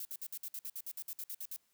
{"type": "noise bursts", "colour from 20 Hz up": "violet", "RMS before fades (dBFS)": -42, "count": 15, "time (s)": [0, 1.563], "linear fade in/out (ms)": 2, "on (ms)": 51, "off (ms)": 57, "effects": ["white hiss -75 dBFS RMS until 1.73 s"]}